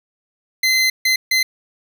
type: tone bursts at uneven times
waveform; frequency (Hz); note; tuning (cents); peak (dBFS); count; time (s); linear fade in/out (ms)
25% pulse; 2058; C7; -29; -10; 3; 0.63-0.9 / 1.05-1.16 / 1.31-1.43; 5
effects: none